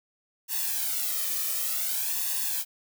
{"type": "noise with flanger", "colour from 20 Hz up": "blue", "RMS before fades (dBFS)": -29, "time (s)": [0.48, 2.65], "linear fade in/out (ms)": 50, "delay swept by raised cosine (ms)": [1.1, 1.67], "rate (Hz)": 0.55, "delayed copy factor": 0.9, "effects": []}